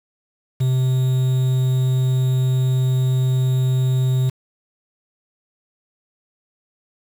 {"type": "tone with quantisation", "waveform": "triangle", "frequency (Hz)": 129.2, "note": "C3", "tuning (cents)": -21, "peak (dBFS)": -13, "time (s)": [0.6, 4.3], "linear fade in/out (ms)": 10, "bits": 6, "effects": []}